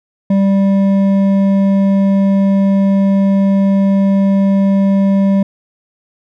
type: tone with hard clipping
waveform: triangle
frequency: 196 Hz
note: G3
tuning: in tune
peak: -10 dBFS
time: 0.3-5.43 s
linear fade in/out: 5 ms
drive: 11 dB
effects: none